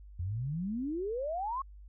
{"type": "exponential sweep", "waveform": "sine", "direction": "up", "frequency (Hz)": [82.41, 1119], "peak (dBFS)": -32, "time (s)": [0.19, 1.62], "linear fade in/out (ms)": 5, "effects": ["added 50 Hz sine -48 dBFS peak until 1.88 s"]}